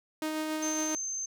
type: tone with tremolo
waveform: sawtooth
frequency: 311.1 Hz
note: D#4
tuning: in tune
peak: -26 dBFS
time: 0.22-0.95 s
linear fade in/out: 2 ms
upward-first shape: sine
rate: 7.2 Hz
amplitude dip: 25%
type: tone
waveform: sine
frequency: 6272 Hz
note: G8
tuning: in tune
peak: -32 dBFS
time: 0.62-1.26 s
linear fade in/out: 10 ms
effects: none